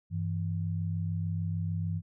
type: tone pair together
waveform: sine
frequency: 97.69 / 164.4 Hz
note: G2 / E3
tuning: -5 / -4 cents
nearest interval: major sixth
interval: 901 cents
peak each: -31 / -33 dBFS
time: 0.1-2.02 s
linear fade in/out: 50 ms
effects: none